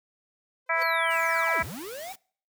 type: tone with exponential growth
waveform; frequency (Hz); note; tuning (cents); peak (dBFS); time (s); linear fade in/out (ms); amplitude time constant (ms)
sawtooth; 512; C5; -38; -30; 0.66-0.83; 5; 36
type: harmonic tone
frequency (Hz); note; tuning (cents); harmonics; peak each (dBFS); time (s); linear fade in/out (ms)
329.6; E4; 0; 2 / 3 / 4 / 5 / 6 / 7; -30 / -30 / -30 / -30 / -30 / -30; 0.69-1.63; 10
type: linear two-way sweep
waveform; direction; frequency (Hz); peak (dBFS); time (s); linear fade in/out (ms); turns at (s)
square; down then up; 4536 to 55 to 792; -37; 0.81-2.13; 10; 1.63
type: noise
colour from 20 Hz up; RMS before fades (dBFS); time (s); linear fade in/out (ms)
white; -45; 1.1-2.16; 10
effects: noise-tail reverb RT60 0.5 s tail -25 dB re dry